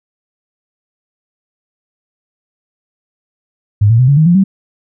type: tone with pitch steps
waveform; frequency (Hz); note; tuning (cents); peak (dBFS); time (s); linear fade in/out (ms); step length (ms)
sine; 103.4 / 114.73 / 127.3 / 141.25 / 156.73 / 173.9 / 192.95; G#2 / A#2 / C3 / C#3 / D#3 / F3 / G3; -7 / -27 / -47 / +33 / +13 / -7 / -27; -5; 3.81-4.44; 10; 90
effects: none